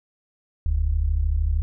sine tone pair together, 42.37 / 75.5 Hz, E1 / D2, +48 / +48 cents, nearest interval minor seventh, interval 1000 cents, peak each -22 / -21 dBFS, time 0.66-1.62 s, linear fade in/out 0 ms, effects none

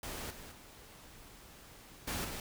pink noise with level steps, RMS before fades -42 / -50 / -55 / -37 / -42 dBFS, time 0.03-2.4 s, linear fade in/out 2 ms, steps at 0.3 / 0.51 / 2.07 / 2.24 s, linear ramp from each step 10 ms, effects none

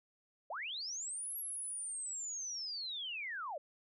sine linear two-way sweep, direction up then down, 530 to 11460 to 530 Hz, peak -39 dBFS, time 0.5-3.58 s, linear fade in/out 5 ms, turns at 1.37 s, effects none

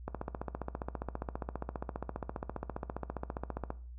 click train, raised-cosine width 1 ms, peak -22 dBFS, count 55, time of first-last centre 0.08-3.704 s, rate 14.9 Hz, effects noise-tail reverb RT60 0.4 s tail -17 dB re dry + added 60 Hz sine -44 dBFS peak until 3.98 s

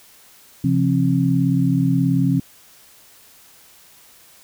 sine tone cluster, 133.4 / 172 / 268.5 Hz, C3 / F3 / C4, +34 / -26 / +45 cents, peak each -19 dBFS, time 0.64-2.4 s, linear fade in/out 5 ms, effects white hiss -49 dBFS RMS until 4.43 s

